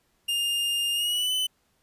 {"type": "tone with pitch glide", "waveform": "45% pulse", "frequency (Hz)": [2815, 3017], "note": ["F7", "F#7"], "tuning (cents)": [13, 33], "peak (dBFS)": -24, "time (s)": [0.28, 1.47], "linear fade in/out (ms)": 10, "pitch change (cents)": 120, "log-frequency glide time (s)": [0.93, 1.32], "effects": ["pink hiss -69 dBFS RMS until 1.82 s", "resampled to 32000 Hz"]}